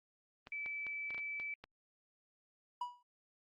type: clicks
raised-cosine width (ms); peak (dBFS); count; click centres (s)
0.3; -33; 8; 0.471 / 0.661 / 0.867 / 1.106 / 1.146 / 1.18 / 1.399 / 1.64
type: tone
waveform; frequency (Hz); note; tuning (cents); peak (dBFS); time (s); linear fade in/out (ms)
sine; 2310; D7; -29; -39; 0.52-1.54; 2
type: tone with exponential decay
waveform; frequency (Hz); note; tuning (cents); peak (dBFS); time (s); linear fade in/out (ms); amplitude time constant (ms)
triangle; 976; B5; -21; -32; 2.81-3.03; 5; 47
effects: Opus 24 kbps

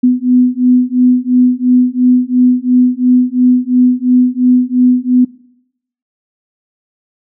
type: beating tone pair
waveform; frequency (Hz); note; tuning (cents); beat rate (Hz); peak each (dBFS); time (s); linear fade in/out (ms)
sine; 248.5 / 251.4; B3 / B3; +11 / +31; 2.9; -10; 0.03-5.25; 10
effects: noise-tail reverb RT60 0.8 s tail -22 dB re dry

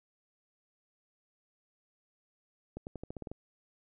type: accelerating click train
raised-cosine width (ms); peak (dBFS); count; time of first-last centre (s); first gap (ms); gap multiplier
2; -27; 9; 2.77-3.316; 99; 0.89
effects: none

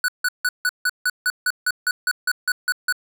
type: tone bursts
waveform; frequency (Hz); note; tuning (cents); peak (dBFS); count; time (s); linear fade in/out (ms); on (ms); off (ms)
square; 1480; F#6; 0; -18; 15; 0.04-2.925; 2; 43; 160
effects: none

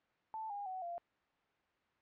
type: tone with pitch steps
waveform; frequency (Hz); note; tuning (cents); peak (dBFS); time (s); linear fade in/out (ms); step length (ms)
sine; 880 / 811.6 / 748.6 / 690.4; A5 / G#5 / F#5 / F5; 0 / -40 / +20 / -20; -40; 0.34-0.98; 0; 160
effects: white hiss -75 dBFS RMS until 2.01 s + low-pass 2000 Hz 12 dB/octave

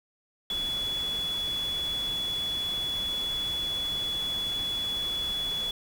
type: tone in noise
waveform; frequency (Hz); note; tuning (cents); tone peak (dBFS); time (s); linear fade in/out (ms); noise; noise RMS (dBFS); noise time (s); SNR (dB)
sine; 3403; G#7; +41; -28; 0.5-5.71; 2; pink; -41; 0.5-5.71; +10
effects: none

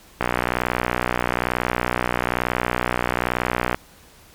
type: click train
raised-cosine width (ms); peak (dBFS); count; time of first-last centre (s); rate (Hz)
0.5; -4; 217; 0.21-3.745; 61.1
effects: pink hiss -49 dBFS RMS until 4.34 s + MP3 96 kbps

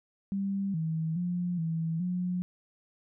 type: tone with pitch steps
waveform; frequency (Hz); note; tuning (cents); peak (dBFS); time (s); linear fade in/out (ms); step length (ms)
sine; 196.6 / 160.6 / 176.9 / 163.1 / 179.9; G3 / E3 / F3 / E3 / F#3; +5 / -45 / +23 / -18 / -48; -28; 0.32-2.42; 0; 420
effects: none

